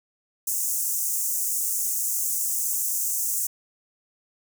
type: high-pass noise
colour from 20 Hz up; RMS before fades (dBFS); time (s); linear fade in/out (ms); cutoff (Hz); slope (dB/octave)
pink; -26; 0.47-3.47; 5; 6400; 48
effects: none